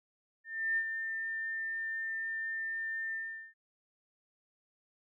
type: tone with ADSR envelope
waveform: sine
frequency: 1799 Hz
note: A6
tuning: 38 cents sharp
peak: -27 dBFS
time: 0.44-3.54 s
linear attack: 330 ms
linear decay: 63 ms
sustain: -7 dB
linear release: 410 ms
effects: none